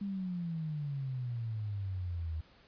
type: exponential sweep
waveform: sine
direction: down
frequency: 203.1 to 77.78 Hz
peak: -34 dBFS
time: 0.01-2.41 s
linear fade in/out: 5 ms
effects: pink hiss -62 dBFS RMS until 2.67 s + resampled to 11025 Hz